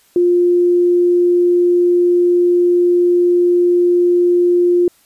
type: tone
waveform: sine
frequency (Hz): 352.1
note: F4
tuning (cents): +14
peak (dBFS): -9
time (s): 0.16-4.88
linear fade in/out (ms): 2
effects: white hiss -53 dBFS RMS until 5.05 s + resampled to 32000 Hz